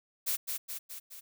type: noise with echo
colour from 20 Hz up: blue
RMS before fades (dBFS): -31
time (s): 0.26-0.37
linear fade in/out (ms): 20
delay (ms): 210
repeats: 4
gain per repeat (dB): -4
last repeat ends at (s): 1.21
effects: none